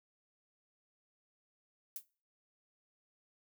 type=noise with exponential decay; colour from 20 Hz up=violet; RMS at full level=-37 dBFS; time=1.96-2.05 s; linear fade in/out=1 ms; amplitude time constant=18 ms; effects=noise-tail reverb RT60 0.4 s tail -23 dB re dry